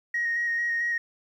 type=tone with vibrato; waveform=sine; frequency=1877 Hz; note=A#6; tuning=11 cents sharp; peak=-23 dBFS; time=0.14-0.98 s; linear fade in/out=5 ms; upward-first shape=square; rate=4.5 Hz; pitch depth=14 cents each way; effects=tanh soft clip ceiling -20 dBFS + 10-bit